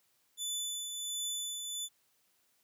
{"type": "tone with tremolo", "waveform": "20% pulse", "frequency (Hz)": 3497, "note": "A7", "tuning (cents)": -11, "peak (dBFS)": -28, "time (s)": [0.37, 1.89], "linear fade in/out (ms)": 50, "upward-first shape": "triangle", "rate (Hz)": 1.4, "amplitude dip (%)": 45, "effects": ["white hiss -73 dBFS RMS until 2.63 s", "high-pass 60 Hz 12 dB/octave"]}